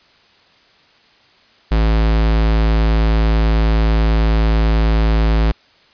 square tone, 54.6 Hz, A1, 13 cents flat, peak -12 dBFS, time 1.71-5.52 s, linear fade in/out 10 ms, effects white hiss -51 dBFS RMS until 5.93 s + resampled to 11025 Hz

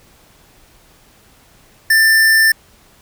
square tone, 1780 Hz, A6, 20 cents sharp, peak -9 dBFS, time 1.9-2.52 s, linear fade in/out 5 ms, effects pink hiss -49 dBFS RMS until 3.01 s

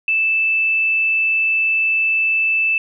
sine tone, 2637 Hz, E7, in tune, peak -14 dBFS, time 0.08-2.78 s, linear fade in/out 2 ms, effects none

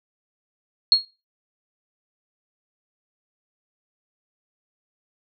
sine tone with exponential decay, 4276 Hz, C8, 37 cents sharp, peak -7 dBFS, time 0.92-1.05 s, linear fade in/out 1 ms, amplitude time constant 27 ms, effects noise-tail reverb RT60 0.3 s tail -20 dB re dry

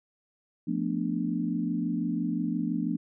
sine chord, B half-diminished seventh, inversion second, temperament equal with one note detuned, 174.61 / 221 / 246.9 / 293.7 Hz, F3 / A3 / B3 / D4, 0 / +8 / 0 / 0 cents, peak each -32 dBFS, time 0.67-2.97 s, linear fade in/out 10 ms, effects none

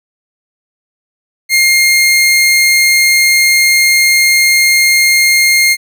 sawtooth tone, 2125 Hz, C7, 26 cents sharp, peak -3 dBFS, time 1.49-5.77 s, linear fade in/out 50 ms, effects none

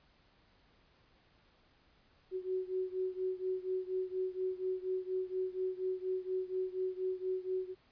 sine beating tone pair, 371 / 375.2 Hz, F#4 / F#4, +5 / +24 cents, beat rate 4.2 Hz, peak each -36 / -38 dBFS, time 2.31-7.75 s, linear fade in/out 50 ms, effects pink hiss -68 dBFS RMS until 7.91 s + resampled to 11025 Hz

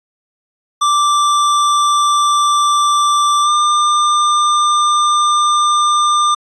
square tone with pitch glide, 1174.7 to 1198 Hz, D6 to D6, 0 to +34 cents, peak -11 dBFS, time 0.81-6.35 s, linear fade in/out 10 ms, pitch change +34 cents, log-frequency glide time 3.43-3.5 s, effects resampled to 22050 Hz

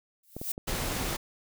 violet noise with exponential growth, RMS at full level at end -28 dBFS, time 0.23-0.52 s, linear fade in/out 5 ms, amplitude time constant 62 ms
clicks, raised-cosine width 2 ms, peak -24 dBFS, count 11, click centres 0.366 / 0.415 / 0.579 / 0.695 / 0.741 / 0.838 / 0.92 / 0.965 / 1.013 / 1.053 / 1.128 s
pink noise, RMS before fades -32 dBFS, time 0.67-1.17 s, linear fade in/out 10 ms
effects none

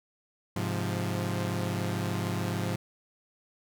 sawtooth chord, F minor, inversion first, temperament equal, 103.83 / 130.81 / 174.61 Hz, Ab2 / C3 / F3, 0 / 0 / 0 cents, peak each -28 / -32 / -29 dBFS, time 0.56-2.76 s, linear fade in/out 5 ms, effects none

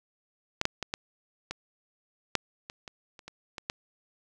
clicks, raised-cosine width 0.2 ms, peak -9 / -7 / -15 / -13 / -17 / -6 / -22 / -24 / -30 / -25 / -20 / -13 dBFS, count 12, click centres 0.614 / 0.654 / 0.827 / 0.939 / 1.51 / 2.353 / 2.699 / 2.878 / 3.192 / 3.28 / 3.582 / 3.699 s, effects none

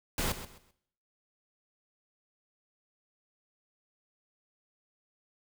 pink noise with echo, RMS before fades -31 dBFS, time 0.18-0.32 s, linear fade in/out 2 ms, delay 130 ms, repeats 3, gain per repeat -12 dB, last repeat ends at 0.71 s, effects noise-tail reverb RT60 0.7 s tail -18 dB re dry

